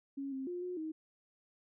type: tone with pitch steps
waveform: sine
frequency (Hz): 275.9 / 266.1 / 354.6 / 360.8 / 315.3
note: C#4 / C4 / F4 / F#4 / D#4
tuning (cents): -8 / +29 / +26 / -44 / +23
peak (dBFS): -37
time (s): 0.17-0.92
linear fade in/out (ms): 10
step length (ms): 150
effects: none